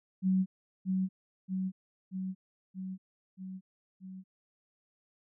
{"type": "tone with echo", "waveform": "sine", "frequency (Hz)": 188, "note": "F#3", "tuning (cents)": 28, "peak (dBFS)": -24, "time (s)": [0.22, 0.46], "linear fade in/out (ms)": 50, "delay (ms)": 630, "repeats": 6, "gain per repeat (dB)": -3, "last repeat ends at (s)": 4.24, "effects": []}